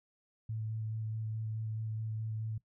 sine tone with vibrato, 110 Hz, A2, in tune, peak -35 dBFS, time 0.49-2.58 s, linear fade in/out 5 ms, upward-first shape square, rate 4.7 Hz, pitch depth 10 cents each way, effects noise-tail reverb RT60 0.1 s tail -19 dB re dry

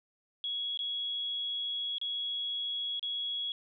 sine tone with dropouts, 3338 Hz, G#7, 8 cents sharp, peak -32 dBFS, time 0.44-3.52 s, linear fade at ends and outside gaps 1 ms, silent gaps 0.774-0.791 / 1.983-2.014 / 2.995-3.028 s, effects none

